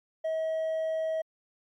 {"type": "tone with hard clipping", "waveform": "sine", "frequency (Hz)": 640, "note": "D#5", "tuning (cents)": 49, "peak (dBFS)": -28, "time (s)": [0.24, 1.22], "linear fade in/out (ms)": 10, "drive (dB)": 2, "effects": ["MP3 96 kbps"]}